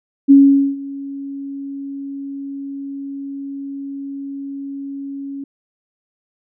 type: tone with ADSR envelope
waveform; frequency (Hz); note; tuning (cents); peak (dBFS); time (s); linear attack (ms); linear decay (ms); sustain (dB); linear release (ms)
sine; 277.2; C#4; 0; -3; 0.28-5.44; 28; 450; -22; 4
effects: none